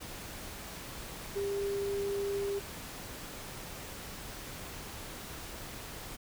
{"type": "tone in noise", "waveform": "sine", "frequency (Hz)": 399.6, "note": "G4", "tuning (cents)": 33, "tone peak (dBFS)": -31, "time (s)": [1.35, 2.6], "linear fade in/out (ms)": 20, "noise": "pink", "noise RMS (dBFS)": -44, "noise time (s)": [0, 6.17], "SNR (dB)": 10, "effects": []}